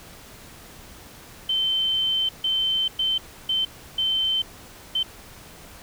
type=tone bursts at uneven times; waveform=sine; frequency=3089 Hz; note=G7; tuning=26 cents flat; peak=-20 dBFS; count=6; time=1.49-2.29 / 2.44-2.88 / 2.99-3.18 / 3.49-3.65 / 3.98-4.42 / 4.95-5.03 s; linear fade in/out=5 ms; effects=pink hiss -45 dBFS RMS until 5.82 s